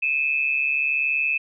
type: tone pair together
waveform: sine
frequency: 2465 / 2606 Hz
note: D#7 / E7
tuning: -17 / -20 cents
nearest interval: minor second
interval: 97 cents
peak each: -25 / -21 dBFS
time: 0.02-1.38 s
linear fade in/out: 10 ms
effects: none

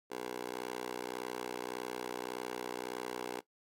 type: tone with high-pass filter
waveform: 10% pulse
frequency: 61.74 Hz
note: B1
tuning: in tune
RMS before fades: -41 dBFS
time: 0.1-3.41 s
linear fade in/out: 20 ms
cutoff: 460 Hz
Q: 2.4
effects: noise-tail reverb RT60 0.1 s tail -17 dB re dry + AAC 48 kbps

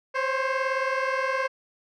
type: beating tone pair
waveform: 15% pulse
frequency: 523.3 / 542.3 Hz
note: C5 / C#5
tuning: 0 / -38 cents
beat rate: 19 Hz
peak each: -19 / -22 dBFS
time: 0.14-1.48 s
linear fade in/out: 20 ms
effects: low-pass 3000 Hz 12 dB/octave

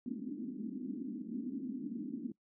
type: band-pass noise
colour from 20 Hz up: pink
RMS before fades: -41 dBFS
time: 0.06-2.32 s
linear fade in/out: 5 ms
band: 220 to 290 Hz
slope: 48 dB/octave
effects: noise-tail reverb RT60 0.1 s tail -22 dB re dry

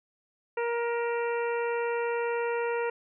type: harmonic tone with a mistuned harmonic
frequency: 470.9 Hz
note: A#4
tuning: 18 cents sharp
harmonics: 1 / 2 / 3 / 4 / 5 / 6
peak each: -28 / -34 / -38 / -40 / -42 / -44 dBFS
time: 0.57-2.9 s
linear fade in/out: 5 ms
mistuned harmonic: 6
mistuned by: -58 cents
effects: none

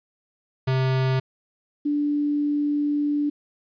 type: tone pair in turn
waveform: square / sine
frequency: 131.1 / 292.5 Hz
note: C3 / D4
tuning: +4 / -7 cents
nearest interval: octave + major second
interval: 1389 cents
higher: second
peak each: -20 dBFS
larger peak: neither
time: 0.67-1.2 / 1.85-3.3 s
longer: second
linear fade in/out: 10 ms
effects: resampled to 11025 Hz + 10-bit

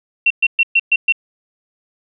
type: tone bursts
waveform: sine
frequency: 2723 Hz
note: F7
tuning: 44 cents flat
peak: -9 dBFS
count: 6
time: 0.26-1.124 s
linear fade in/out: 5 ms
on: 44 ms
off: 120 ms
effects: none

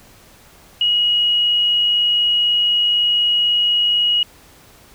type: tone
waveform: sine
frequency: 2899 Hz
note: F#7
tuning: 36 cents flat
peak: -13 dBFS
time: 0.81-4.23 s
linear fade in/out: 2 ms
effects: pink hiss -47 dBFS RMS until 4.94 s

